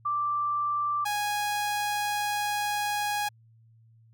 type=tone pair in turn; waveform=sine / sawtooth; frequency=1174.7 / 828.3 Hz; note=D6 / G#5; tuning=0 / -5 cents; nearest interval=tritone; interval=605 cents; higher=first; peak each=-25 / -23 dBFS; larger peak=second; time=0.05-1.05 / 1.05-3.29 s; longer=second; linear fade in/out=10 ms; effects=added 113 Hz sine -55 dBFS peak until 4.13 s